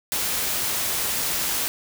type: noise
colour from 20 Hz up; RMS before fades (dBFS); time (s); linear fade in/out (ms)
white; -25; 0.12-1.68; 0
effects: none